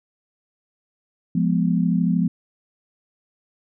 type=chord; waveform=sine; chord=F diminished; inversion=none; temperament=equal; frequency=174.61 / 207.7 / 246.9 Hz; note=F3 / Ab3 / Cb4; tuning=0 / 0 / 0 cents; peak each=-19 / -23 / -23 dBFS; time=1.35-2.28 s; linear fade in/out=5 ms; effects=none